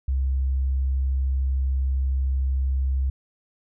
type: tone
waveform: sine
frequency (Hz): 66.5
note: C2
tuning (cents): +29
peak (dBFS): -19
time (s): 0.08-3.1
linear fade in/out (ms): 5
effects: tanh soft clip ceiling -16 dBFS